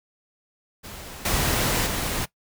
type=noise with level steps; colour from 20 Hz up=pink; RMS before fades=-39 / -23 / -27 dBFS; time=0.83-2.26 s; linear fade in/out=20 ms; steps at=1.25 / 1.86 s; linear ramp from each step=5 ms; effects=noise-tail reverb RT60 0.1 s tail -19 dB re dry